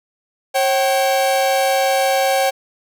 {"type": "tone pair together", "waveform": "45% pulse", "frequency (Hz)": [542, 767.6], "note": ["C#5", "G5"], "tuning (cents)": [-39, -37], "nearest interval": "tritone", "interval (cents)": 602, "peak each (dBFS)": -17, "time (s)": [0.54, 2.51], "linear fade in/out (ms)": 20, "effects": []}